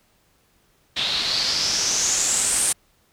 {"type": "noise with low-pass filter sweep", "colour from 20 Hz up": "white", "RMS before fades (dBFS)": -22, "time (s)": [0.96, 2.73], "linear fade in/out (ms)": 10, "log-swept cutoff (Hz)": [3600, 9300], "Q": 5.4, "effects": ["pink hiss -62 dBFS RMS until 3.12 s"]}